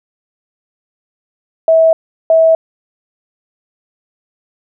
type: tone pair in turn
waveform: sine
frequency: 649 / 649 Hz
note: E5 / E5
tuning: -27 / -27 cents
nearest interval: unison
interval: 0 cents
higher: neither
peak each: -5 dBFS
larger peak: neither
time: 1.68-1.93 / 2.3-2.55 s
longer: neither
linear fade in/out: 2 ms
effects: none